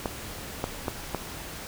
clicks, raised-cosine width 1 ms, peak -13 dBFS, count 4, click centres 0.058 / 0.641 / 0.882 / 1.147 s, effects pink hiss -39 dBFS RMS until 1.67 s

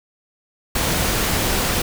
pink noise, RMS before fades -20 dBFS, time 0.75-1.82 s, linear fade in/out 5 ms, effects none

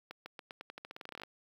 accelerating click train, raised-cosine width 0.3 ms, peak -28 dBFS, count 19, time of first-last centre 0.11-1.235 s, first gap 150 ms, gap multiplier 0.88, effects high-pass 200 Hz 12 dB/octave + 9-bit

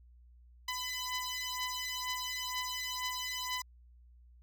10% pulse beating tone pair, 1003 / 1005.1 Hz, B5 / B5, +26 / +30 cents, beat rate 2.1 Hz, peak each -30 dBFS, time 0.68-3.62 s, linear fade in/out 5 ms, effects added 60 Hz sine -56 dBFS peak until 4.42 s

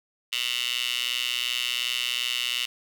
15% pulse tone with high-pass filter, 122.7 Hz, B2, 11 cents flat, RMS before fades -28 dBFS, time 0.32-2.66 s, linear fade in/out 10 ms, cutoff 2900 Hz, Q 4.4, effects none

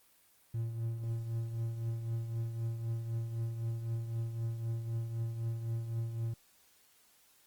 triangle tone with tremolo, 114.7 Hz, A#2, 28 cents flat, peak -29 dBFS, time 0.54-6.34 s, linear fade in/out 5 ms, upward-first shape triangle, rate 3.9 Hz, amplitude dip 60%, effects white hiss -66 dBFS RMS until 7.46 s + Opus 24 kbps

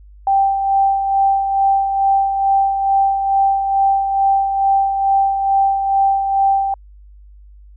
sine tone with tremolo, 784 Hz, G5, in tune, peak -10 dBFS, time 0.27-6.74 s, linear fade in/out 2 ms, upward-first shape sine, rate 2.3 Hz, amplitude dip 50%, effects added 50 Hz sine -39 dBFS peak until 7.76 s

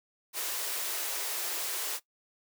white high-pass noise, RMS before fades -34 dBFS, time 0.33-2 s, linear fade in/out 50 ms, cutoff 330 Hz, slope 96 dB/octave, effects noise-tail reverb RT60 0.1 s tail -18 dB re dry

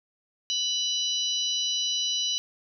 harmonic tone with a mistuned harmonic, 990 Hz, B5, 4 cents sharp, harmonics 3 / 4 / 5 / 6, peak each -28 / -29 / -38 / -33 dBFS, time 0.5-2.38 s, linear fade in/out 0 ms, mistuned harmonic 6, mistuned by -38 cents, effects none

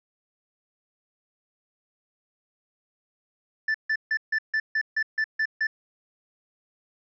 triangle tone bursts, 1760 Hz, A6, in tune, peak -20 dBFS, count 10, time 3.68-5.67 s, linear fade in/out 5 ms, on 64 ms, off 150 ms, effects resampled to 16000 Hz

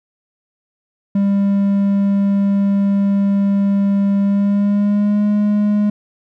triangle tone with pitch glide, 199.1 to 207.6 Hz, G3 to G#3, +27 to 0 cents, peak -10 dBFS, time 1.15-5.9 s, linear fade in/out 5 ms, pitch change +73 cents, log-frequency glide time 4.2-5.24 s, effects none

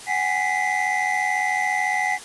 triangle tone cluster, 747 / 825 / 1962 / 2056 Hz, F#5 / G#5 / B6 / C7, +16 / -12 / -12 / -31 cents, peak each -24 dBFS, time 0.06-2.19 s, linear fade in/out 50 ms, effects white hiss -39 dBFS RMS until 2.24 s + resampled to 24000 Hz

